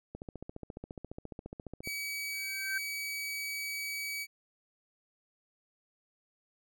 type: click train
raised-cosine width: 2 ms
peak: -28 dBFS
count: 26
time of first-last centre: 0.15-1.874 s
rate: 14.5 Hz
type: tone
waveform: sawtooth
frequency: 2277 Hz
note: C#7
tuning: 46 cents sharp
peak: -32 dBFS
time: 1.83-4.27 s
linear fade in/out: 50 ms
type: tone with exponential growth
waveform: sine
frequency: 1559 Hz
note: G6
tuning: 10 cents flat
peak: -29 dBFS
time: 2.32-2.78 s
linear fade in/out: 5 ms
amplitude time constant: 100 ms
effects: none